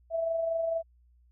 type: tone with amplitude modulation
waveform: sine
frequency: 659.3 Hz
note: E5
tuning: in tune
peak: -25 dBFS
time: 0.1-0.83 s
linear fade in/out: 50 ms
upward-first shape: sine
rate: 24.4 Hz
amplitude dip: 40%
effects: added 60 Hz sine -59 dBFS peak until 1.31 s